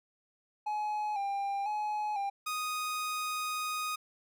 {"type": "tone with vibrato", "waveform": "triangle", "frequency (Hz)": 820, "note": "G#5", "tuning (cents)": -22, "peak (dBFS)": -29, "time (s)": [0.66, 2.3], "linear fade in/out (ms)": 10, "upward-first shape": "square", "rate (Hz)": 1, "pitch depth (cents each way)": 51}
{"type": "tone", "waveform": "sawtooth", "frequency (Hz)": 1244.5, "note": "D#6", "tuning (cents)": 0, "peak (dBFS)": -29, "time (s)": [2.46, 3.96], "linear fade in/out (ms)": 10}
{"effects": []}